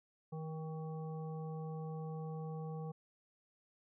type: harmonic tone with a mistuned harmonic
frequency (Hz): 158.1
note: D#3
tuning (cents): +28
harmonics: 1 / 3 / 5 / 7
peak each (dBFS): -41 / -48 / -52 / -58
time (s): 0.32-2.92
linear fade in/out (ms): 10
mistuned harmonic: 7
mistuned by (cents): +21
effects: none